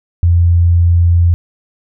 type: tone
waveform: sine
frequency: 86 Hz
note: F2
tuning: 26 cents flat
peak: -6 dBFS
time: 0.23-1.34 s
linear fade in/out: 0 ms
effects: none